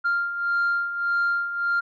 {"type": "beating tone pair", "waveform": "sine", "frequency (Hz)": [1394, 1395.7], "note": ["F6", "F6"], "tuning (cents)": [-4, -2], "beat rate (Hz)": 1.7, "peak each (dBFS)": [-27, -21], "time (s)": [0.04, 1.81], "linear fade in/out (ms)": 20, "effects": ["tanh soft clip ceiling -17 dBFS"]}